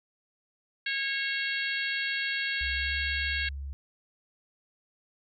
harmonic tone, 547 Hz, C#5, 23 cents flat, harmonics 3 / 4 / 5 / 6 / 7 / 8, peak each -32 / -34 / -36 / -38 / -39 / -40 dBFS, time 0.86-3.49 s, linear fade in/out 5 ms
sine tone with pitch glide, 65 to 69.26 Hz, C2 to C#2, -11 to -1 cents, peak -34 dBFS, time 2.61-3.73 s, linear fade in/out 0 ms, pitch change +110 cents, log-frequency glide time 2.73-2.93 s
effects none

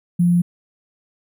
sine tone with sample-and-hold, 174.61 Hz, F3, in tune, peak -12 dBFS, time 0.19-0.42 s, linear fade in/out 10 ms, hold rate 11025 Hz, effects none

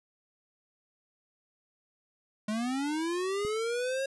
square linear sweep, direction up, 207.7 to 547 Hz, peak -30 dBFS, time 2.48-4.06 s, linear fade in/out 5 ms
click, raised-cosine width 3 ms, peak -27 dBFS, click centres 3.45 s
effects resampled to 24000 Hz

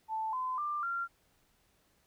sine tone with pitch steps, 880 / 1022.6 / 1188.3 / 1380.9 Hz, A5 / C6 / D6 / F6, 0 / -40 / +20 / -20 cents, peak -32 dBFS, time 0.08-1.08 s, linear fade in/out 50 ms, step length 250 ms, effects pink hiss -71 dBFS RMS until 2.06 s

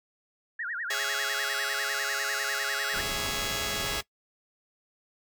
sine tone with vibrato, 1627 Hz, G#6, 36 cents flat, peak -31 dBFS, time 0.59-3.01 s, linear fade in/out 5 ms, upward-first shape sine, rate 10 Hz, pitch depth 280 cents each way
5% pulse chord, C# minor, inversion second, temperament just, 415.8 / 554.4 / 665.2 Hz, G#4 / C#5 / E5, +2 / 0 / +16 cents, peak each -24 dBFS, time 0.9-4.01 s, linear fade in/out 5 ms
pink noise, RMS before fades -37 dBFS, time 2.92-4.03 s, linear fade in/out 50 ms
effects noise-tail reverb RT60 0.1 s tail -21 dB re dry

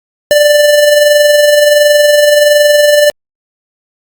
square tone with amplitude modulation, 590 Hz, D5, 8 cents sharp, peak -3 dBFS, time 0.31-3.1 s, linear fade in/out 0 ms, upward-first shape sine, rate 21.4 Hz, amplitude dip 40%, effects Opus 48 kbps

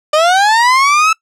30% pulse linear sweep, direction up, 595 to 1318.5 Hz, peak -5 dBFS, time 0.13-1.13 s, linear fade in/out 5 ms, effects noise-tail reverb RT60 0.1 s tail -22 dB re dry + low-pass 7000 Hz 12 dB/octave

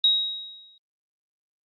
sine tone with exponential decay, 3800 Hz, A#7, 33 cents sharp, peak -14 dBFS, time 0.04-0.78 s, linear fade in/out 2 ms, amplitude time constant 160 ms, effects Opus 24 kbps

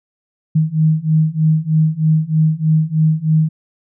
sine beating tone pair, 155.56 / 158.76 Hz, D#3 / D#3, 0 / +35 cents, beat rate 3.2 Hz, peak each -15 / -14 dBFS, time 0.55-3.49 s, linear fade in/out 10 ms, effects none

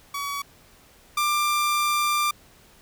sawtooth tone pair in turn, 1133 / 1187.6 Hz, C#6 / D6, +37 / +19 cents, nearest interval minor second, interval 82 cents, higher second, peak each -24 / -17 dBFS, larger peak second, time 0.14-0.42 / 1.17-2.31 s, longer second, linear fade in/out 5 ms, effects pink hiss -54 dBFS RMS until 2.81 s

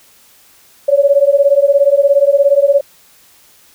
sine beating tone pair, 554.4 / 571.4 Hz, C#5 / D5, 0 / -48 cents, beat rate 17 Hz, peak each -10 dBFS, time 0.88-2.81 s, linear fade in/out 10 ms, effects white hiss -47 dBFS RMS until 3.74 s

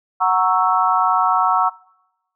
sine chord, F# dominant seventh, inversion none, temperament equal, 740 / 932.3 / 1108.7 / 1318.5 Hz, F#5 / A#5 / C#6 / E6, 0 / 0 / 0 / 0 cents, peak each -19 dBFS, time 0.2-1.7 s, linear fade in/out 20 ms, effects noise-tail reverb RT60 0.9 s tail -23 dB re dry

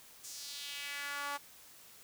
sawtooth tone with high-pass filter sweep, 285.5 Hz, D4, 49 cents flat, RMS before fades -42 dBFS, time 0.23-1.38 s, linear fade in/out 20 ms, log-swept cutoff 6900 to 940 Hz, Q 2.1, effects white hiss -57 dBFS RMS until 2.03 s

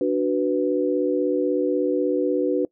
sine chord, B minor, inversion first, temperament equal, 293.7 / 370 / 493.9 Hz, D4 / F#4 / B4, 0 / 0 / 0 cents, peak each -23 dBFS, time 0.01-2.65 s, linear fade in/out 2 ms, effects noise-tail reverb RT60 0.1 s tail -22 dB re dry

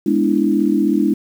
sine chord, E dominant seventh, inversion first, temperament equal, 207.7 / 246.9 / 293.7 / 329.6 Hz, G#3 / B3 / D4 / E4, 0 / 0 / 0 / 0 cents, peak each -18 / -22 / -17 / -18 dBFS, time 0.06-1.14 s, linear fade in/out 5 ms, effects 7-bit

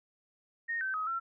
sine tone with pitch steps, 1852 / 1543 / 1267 / 1351 Hz, A#6 / G6 / D#6 / E6, -12 / -28 / +31 / +42 cents, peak -31 dBFS, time 0.68-1.2 s, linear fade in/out 20 ms, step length 130 ms, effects none

